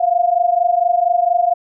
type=tone pair together; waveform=sine; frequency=689.7 / 714 Hz; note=F5 / F5; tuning=-22 / +38 cents; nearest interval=minor second; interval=60 cents; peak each=-15 dBFS; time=0-1.54 s; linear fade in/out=10 ms; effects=none